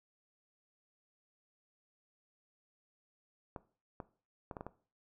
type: clicks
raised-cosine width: 1 ms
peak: -28 dBFS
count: 6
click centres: 3.562 / 4.002 / 4.512 / 4.568 / 4.609 / 4.666 s
effects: noise-tail reverb RT60 0.4 s tail -17 dB re dry